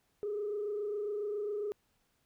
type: tone with frequency modulation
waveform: sine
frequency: 415.3 Hz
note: G#4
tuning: in tune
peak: -32 dBFS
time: 0.23-1.72 s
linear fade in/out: 0 ms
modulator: 27.3 Hz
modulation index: 0.54
effects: tanh soft clip ceiling -29 dBFS + pink hiss -75 dBFS RMS until 2.25 s